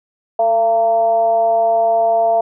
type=tone with frequency modulation; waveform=sine; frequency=681 Hz; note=F5; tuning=44 cents flat; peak=-11 dBFS; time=0.39-2.41 s; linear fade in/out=5 ms; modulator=233 Hz; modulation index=0.46; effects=none